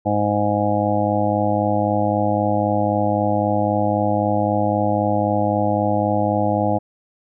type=harmonic tone; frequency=103.83 Hz; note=G#2; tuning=in tune; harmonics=1 / 2 / 3 / 5 / 6 / 7 / 8; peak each=-24 / -24 / -24 / -24 / -24 / -24 / -24 dBFS; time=0.05-6.79 s; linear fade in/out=20 ms; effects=none